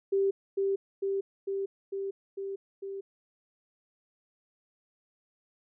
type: tone with echo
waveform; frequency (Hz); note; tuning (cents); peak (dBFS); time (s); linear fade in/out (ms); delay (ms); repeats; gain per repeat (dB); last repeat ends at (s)
sine; 392; G4; 0; -23; 0.12-0.31; 10; 450; 6; -2; 3.01
effects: none